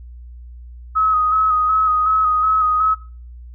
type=tone with vibrato; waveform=sine; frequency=1267 Hz; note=D#6; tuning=31 cents sharp; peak=-13 dBFS; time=0.95-2.95 s; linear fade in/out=20 ms; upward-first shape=square; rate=2.7 Hz; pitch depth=24 cents each way; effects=noise-tail reverb RT60 0.4 s tail -17 dB re dry + added 60 Hz sine -34 dBFS peak until 3.54 s